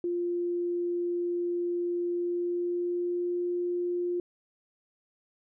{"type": "tone with pitch glide", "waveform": "sine", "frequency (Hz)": [349.2, 352.4], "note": ["F4", "F4"], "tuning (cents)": [0, 16], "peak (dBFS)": -27, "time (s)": [0.04, 4.2], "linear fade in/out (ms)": 2, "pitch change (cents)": 16, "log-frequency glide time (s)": [2.07, 3.43], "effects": []}